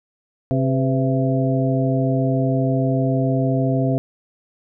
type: harmonic tone with a mistuned harmonic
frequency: 133.2 Hz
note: C3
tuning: 31 cents sharp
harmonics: 1 / 2 / 3 / 4 / 5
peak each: -19 / -21 / -28 / -27 / -25 dBFS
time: 0.51-3.98 s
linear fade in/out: 0 ms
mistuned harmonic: 4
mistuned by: -89 cents
effects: none